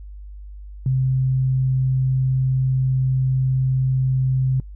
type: tone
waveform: sine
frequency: 130.81 Hz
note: C3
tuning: in tune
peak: -16 dBFS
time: 0.86-4.6 s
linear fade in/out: 2 ms
effects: noise-tail reverb RT60 0.1 s tail -24 dB re dry + added 50 Hz sine -34 dBFS peak until 4.75 s